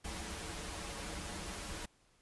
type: noise with comb filter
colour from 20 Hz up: pink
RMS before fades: -43 dBFS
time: 0.04-1.86 s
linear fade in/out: 10 ms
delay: 7.8 ms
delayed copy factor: -0.75
effects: pink hiss -70 dBFS RMS until 2.21 s + resampled to 24000 Hz